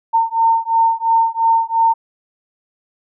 sine beating tone pair, 908 / 910.9 Hz, A#5 / A#5, -46 / -40 cents, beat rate 2.9 Hz, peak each -15 dBFS, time 0.13-1.94 s, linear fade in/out 20 ms, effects none

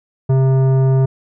triangle tone with tanh clipping, 132.7 Hz, C3, 25 cents sharp, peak -12 dBFS, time 0.29-1.06 s, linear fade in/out 10 ms, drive 17 dB, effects none

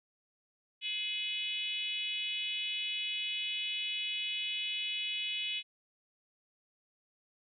sine tone with frequency modulation, 2960 Hz, F#7, in tune, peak -33 dBFS, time 0.81-5.63 s, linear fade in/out 50 ms, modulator 427 Hz, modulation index 1.3, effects none

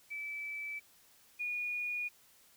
sine tone pair in turn, 2310 / 2447 Hz, D7 / D#7, -29 / -29 cents, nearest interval minor second, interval 100 cents, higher second, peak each -38 / -34 dBFS, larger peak second, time 0.1-0.8 / 1.39-2.09 s, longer neither, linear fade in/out 20 ms, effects white hiss -64 dBFS RMS until 2.56 s

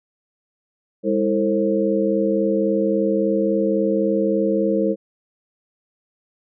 sine tone cluster, 202.4 / 326.9 / 450.4 / 534 Hz, G#3 / E4 / A4 / C5, -44 / -14 / +40 / +35 cents, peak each -22 dBFS, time 1.03-4.96 s, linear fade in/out 50 ms, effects none

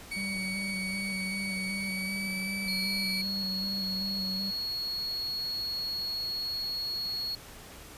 35% pulse tone with pitch glide, 2246 to 2302 Hz, C#7 to D7, +22 to -35 cents, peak -31 dBFS, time 0.11-3.22 s, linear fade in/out 10 ms, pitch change +43 cents, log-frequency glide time 1.8-2.37 s
triangle tone with vibrato, 192.5 Hz, G3, 31 cents flat, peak -33 dBFS, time 0.16-4.51 s, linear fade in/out 10 ms, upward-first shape square, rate 2.6 Hz, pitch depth 28 cents each way
triangle tone, 4333 Hz, C#8, 40 cents flat, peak -30 dBFS, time 2.68-7.35 s, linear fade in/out 2 ms
effects pink hiss -48 dBFS RMS until 7.97 s + resampled to 32000 Hz

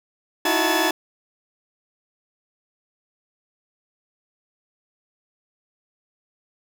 20% pulse tone cluster, 313.8 / 333.4 / 368.5 / 884 / 1703 Hz, D#4 / E4 / F#4 / A5 / G#6, +15 / +20 / -7 / +8 / +43 cents, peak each -20 dBFS, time 0.45-0.91 s, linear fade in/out 5 ms, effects none

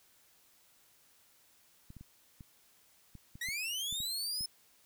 clicks, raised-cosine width 5 ms, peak -37 dBFS, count 10, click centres 1.904 / 1.967 / 2.01 / 2.408 / 3.153 / 3.355 / 3.487 / 3.926 / 4.004 / 4.409 s
sawtooth linear sweep, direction up, 1864.7 to 5260 Hz, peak -32 dBFS, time 3.41-4.46 s, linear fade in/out 5 ms
effects white hiss -66 dBFS RMS until 4.85 s

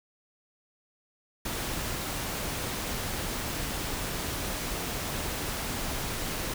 pink noise, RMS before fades -33 dBFS, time 1.45-6.54 s, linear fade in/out 5 ms, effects none

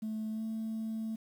sine tone with pitch glide, 217.8 to 221.6 Hz, A3 to A3, -17 to +13 cents, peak -32 dBFS, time 0.02-1.16 s, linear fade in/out 10 ms, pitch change +30 cents, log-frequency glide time 0.31-0.43 s, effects tanh soft clip ceiling -32 dBFS + 10-bit

